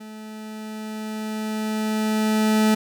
40% pulse tone with level ramp, 216.4 Hz, A3, 29 cents flat, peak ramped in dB -36 to -14 dBFS, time 0-2.75 s, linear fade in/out 10 ms, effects none

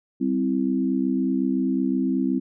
sine chord, C major, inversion second, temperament equal, 196 / 261.6 / 329.6 Hz, G3 / C4 / E4, 0 / 0 / 0 cents, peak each -26 / -22 / -27 dBFS, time 0.2-2.4 s, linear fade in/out 20 ms, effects none

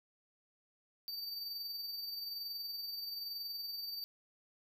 square tone with amplitude modulation, 4620 Hz, D8, 29 cents flat, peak -39 dBFS, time 1.08-4.04 s, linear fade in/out 0 ms, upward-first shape sine, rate 21.1 Hz, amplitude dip 40%, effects none

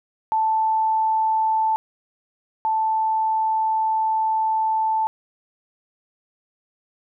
sine tone pair in turn, 880 / 880 Hz, A5 / A5, 0 / 0 cents, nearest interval unison, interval 0 cents, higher neither, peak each -17 / -18 dBFS, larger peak first, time 0.32-1.76 / 2.65-5.07 s, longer second, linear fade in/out 0 ms, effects none

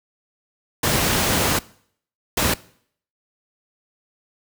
pink noise bursts at uneven times, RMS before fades -19 dBFS, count 2, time 0.83-1.59 / 2.37-2.54 s, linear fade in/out 5 ms, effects noise-tail reverb RT60 0.6 s tail -21 dB re dry + high-pass 60 Hz 12 dB/octave

